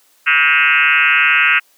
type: tone with frequency modulation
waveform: sine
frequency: 2032 Hz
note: B6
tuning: 49 cents sharp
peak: -9 dBFS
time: 0.26-1.6 s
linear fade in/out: 20 ms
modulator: 149 Hz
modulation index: 4.8
effects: white hiss -54 dBFS RMS until 1.77 s + high-pass 300 Hz 12 dB/octave